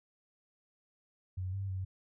sine tone with pitch steps, 92.6 / 97.7 / 94.2 Hz, F#2 / G2 / F#2, +2 / -5 / +32 cents, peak -34 dBFS, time 1.37-1.85 s, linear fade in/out 10 ms, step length 160 ms, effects none

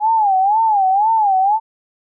sine tone with vibrato, 824 Hz, G#5, 14 cents flat, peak -11 dBFS, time 0-1.6 s, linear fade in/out 50 ms, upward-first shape sine, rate 2 Hz, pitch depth 160 cents each way, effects none

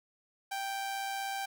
sawtooth tone with amplitude modulation, 784 Hz, G5, in tune, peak -29 dBFS, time 0.51-1.46 s, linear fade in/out 10 ms, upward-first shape sine, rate 116 Hz, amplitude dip 30%, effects none

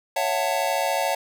square chord, F# minor seventh, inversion second, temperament just, 555 / 666 / 740 / 888 Hz, C#5 / E5 / F#5 / A5, +2 / +18 / 0 / +16 cents, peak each -28 dBFS, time 0.16-1.15 s, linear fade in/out 5 ms, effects none

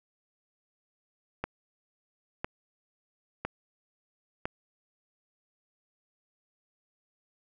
click train, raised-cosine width 0.5 ms, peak -16 dBFS, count 4, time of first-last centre 1.44-4.455 s, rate 0.995 Hz, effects none

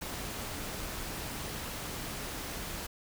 pink noise, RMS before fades -39 dBFS, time 0.01-2.87 s, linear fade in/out 10 ms, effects none

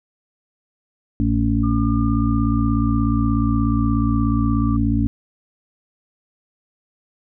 harmonic tone, 56.7 Hz, A#1, 47 cents flat, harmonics 1 / 2 / 4 / 5, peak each -21 / -21 / -21 / -21 dBFS, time 1.2-5.07 s, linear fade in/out 0 ms
sine tone with pitch glide, 1200 to 1170.6 Hz, D6 to D6, +37 to -6 cents, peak -30 dBFS, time 1.63-4.77 s, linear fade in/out 10 ms, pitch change -43 cents, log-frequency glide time 2.33-4.29 s
effects none

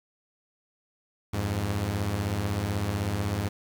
sawtooth beating tone pair, 86.7 / 102.7 Hz, F2 / G#2, -12 / -19 cents, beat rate 16 Hz, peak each -28 / -24 dBFS, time 1.33-3.49 s, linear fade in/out 10 ms, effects 9-bit

